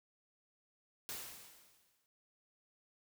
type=noise with exponential decay; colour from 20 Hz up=white; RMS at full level=-42 dBFS; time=1.09-2.06 s; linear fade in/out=0 ms; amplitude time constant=210 ms; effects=none